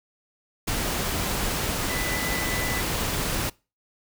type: tone in noise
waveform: sine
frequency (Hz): 1995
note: B6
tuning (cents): +17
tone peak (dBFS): -31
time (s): 1.89-2.81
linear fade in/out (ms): 10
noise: pink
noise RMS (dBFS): -27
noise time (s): 0.67-3.5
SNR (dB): -7
effects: noise-tail reverb RT60 0.3 s tail -24 dB re dry